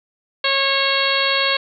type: harmonic tone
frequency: 547 Hz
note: C#5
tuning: 23 cents flat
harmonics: 1 / 2 / 3 / 4 / 5 / 6 / 7 / 8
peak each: -24 / -24 / -24 / -24 / -24 / -24 / -24 / -24 dBFS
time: 0.44-1.57 s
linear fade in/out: 5 ms
effects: none